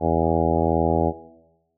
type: harmonic tone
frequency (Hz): 82.1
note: E2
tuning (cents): -6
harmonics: 1 / 2 / 3 / 4 / 5 / 6 / 7 / 8 / 9 / 10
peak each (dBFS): -27 / -27 / -27 / -27 / -27 / -27 / -27 / -27 / -27 / -27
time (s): 0-1.13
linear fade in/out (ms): 50
effects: noise-tail reverb RT60 1.0 s tail -17 dB re dry